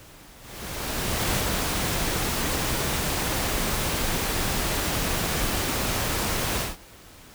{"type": "noise with ADSR envelope", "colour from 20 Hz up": "pink", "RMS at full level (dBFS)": -24, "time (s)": [0.38, 6.77], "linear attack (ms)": 1000, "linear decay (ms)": 39, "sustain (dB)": -2, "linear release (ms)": 170, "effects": ["pink hiss -48 dBFS RMS until 7.34 s"]}